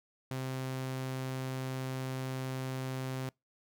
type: tone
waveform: sawtooth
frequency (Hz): 130.81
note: C3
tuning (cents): 0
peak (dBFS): -31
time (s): 0.31-3.29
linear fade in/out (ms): 2
effects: noise-tail reverb RT60 0.2 s tail -26 dB re dry